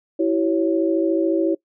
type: chord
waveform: sine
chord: C# diminished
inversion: first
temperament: equal with one note detuned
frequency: 329.6 / 383.5 / 554.4 Hz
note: E4 / G4 / C#5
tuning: 0 / -38 / 0 cents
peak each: -18 / -23 / -23 dBFS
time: 0.19-1.55 s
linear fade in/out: 10 ms
effects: noise-tail reverb RT60 0.1 s tail -21 dB re dry